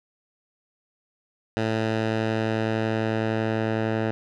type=tone with low-pass filter sweep; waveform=10% pulse; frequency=110.9 Hz; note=A2; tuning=14 cents sharp; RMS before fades=-25 dBFS; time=1.57-4.11 s; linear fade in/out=0 ms; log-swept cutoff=4000 to 2200 Hz; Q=0.72; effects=none